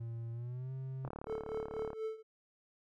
triangle tone with pitch glide, 115.7 to 132.14 Hz, A#2 to C3, -13 to +17 cents, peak -37 dBFS, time 0-1.09 s, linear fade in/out 10 ms, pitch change +230 cents, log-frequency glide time 0.32-0.72 s
click train, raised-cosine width 1 ms, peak -29 dBFS, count 33, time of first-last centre 1.05-1.932 s, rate 36.3 Hz
triangle tone with tremolo, 440 Hz, A4, in tune, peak -32 dBFS, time 1.26-2.23 s, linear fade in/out 50 ms, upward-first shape triangle, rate 4.1 Hz, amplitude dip 90%
effects none

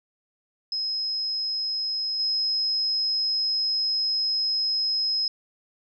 sine tone with level steps, 5120 Hz, D#8, 49 cents sharp, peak -25 / -22 dBFS, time 0.72-5.28 s, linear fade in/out 2 ms, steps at 2.19 s, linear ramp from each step 10 ms, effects none

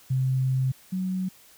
sine tone pair in turn, 130.81 / 186.23 Hz, C3 / F#3, 0 / +11 cents, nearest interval tritone, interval 611 cents, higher second, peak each -21 / -25 dBFS, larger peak first, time 0.1-0.72 / 0.92-1.29 s, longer first, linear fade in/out 10 ms, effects white hiss -54 dBFS RMS until 1.57 s

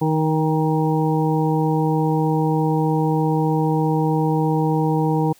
harmonic tone with a mistuned harmonic, 156.8 Hz, D#3, 14 cents sharp, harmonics 1 / 2 / 3 / 5 / 6, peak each -19 / -22 / -24 / -26 / -27 dBFS, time 0.01-5.33 s, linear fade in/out 10 ms, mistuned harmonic 5, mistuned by +19 cents, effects white hiss -53 dBFS RMS until 5.39 s

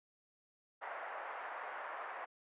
pink band-pass noise, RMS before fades -45 dBFS, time 0.81-2.26 s, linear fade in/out 20 ms, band 630 to 1800 Hz, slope 24 dB/octave, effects resampled to 8000 Hz

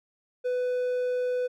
triangle tone, 498.3 Hz, B4, 15 cents sharp, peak -23 dBFS, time 0.44-1.48 s, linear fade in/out 20 ms, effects none

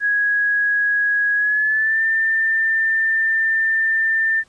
sine tone with pitch glide, 1661.2 to 1790.7 Hz, G#6 to A6, 0 to +30 cents, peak -15 dBFS, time 0-4.44 s, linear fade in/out 50 ms, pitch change +130 cents, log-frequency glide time 1.35-2.02 s, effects pink hiss -56 dBFS RMS until 4.48 s + resampled to 22050 Hz

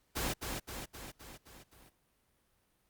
pink noise with echo, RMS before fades -35 dBFS, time 0.15-0.34 s, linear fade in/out 20 ms, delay 260 ms, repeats 6, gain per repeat -4 dB, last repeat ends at 1.9 s, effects pink hiss -74 dBFS RMS until 2.89 s + Opus 48 kbps

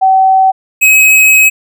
sine / square tone pair in turn, 763 / 2549 Hz, G5 / D#7, -47 / +41 cents, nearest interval octave + major sixth, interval 2088 cents, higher second, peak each -4 dBFS, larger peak neither, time 0.01-0.52 / 0.81-1.5 s, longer second, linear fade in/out 20 ms, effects none

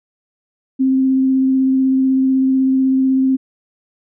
sine tone with vibrato, 263.8 Hz, C4, 14 cents sharp, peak -11 dBFS, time 0.79-3.37 s, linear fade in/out 20 ms, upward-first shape sine, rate 16 Hz, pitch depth 10 cents each way, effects none

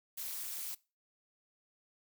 blue noise with amplitude modulation, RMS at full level -37 dBFS, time 0.17-0.75 s, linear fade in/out 10 ms, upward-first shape sine, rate 274 Hz, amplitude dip 95%, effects noise-tail reverb RT60 0.3 s tail -22 dB re dry

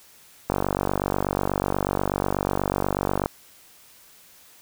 click train, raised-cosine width 1 ms, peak -8 dBFS, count 134, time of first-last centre 0.5-3.259 s, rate 48.2 Hz, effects white hiss -52 dBFS RMS until 4.61 s

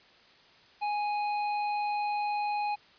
triangle tone with hard clipping, 830.6 Hz, G#5, in tune, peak -30 dBFS, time 0.81-2.76 s, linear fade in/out 20 ms, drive 13 dB, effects white hiss -58 dBFS RMS until 2.98 s + resampled to 11025 Hz

